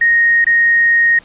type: tone with dropouts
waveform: sine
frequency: 1864.7 Hz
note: A#6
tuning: in tune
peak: -8 dBFS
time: 0.01-1.19 s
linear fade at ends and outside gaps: 5 ms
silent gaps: 0.445-0.466 s
effects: pink hiss -43 dBFS RMS until 1.24 s + resampled to 8000 Hz